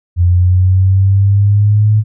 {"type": "linear sweep", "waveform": "sine", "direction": "up", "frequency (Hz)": [87, 108.1], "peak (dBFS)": -6, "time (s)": [0.16, 2.04], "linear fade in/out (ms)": 50, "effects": []}